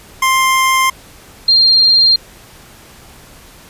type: tone pair in turn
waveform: 25% pulse / sine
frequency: 1051 / 4194 Hz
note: C6 / C8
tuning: +7 / +3 cents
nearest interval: 2 octaves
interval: 2396 cents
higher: second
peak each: -6 dBFS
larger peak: neither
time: 0.22-0.9 / 1.48-2.16 s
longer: neither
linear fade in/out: 5 ms
effects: pink hiss -40 dBFS RMS until 3.69 s + resampled to 32000 Hz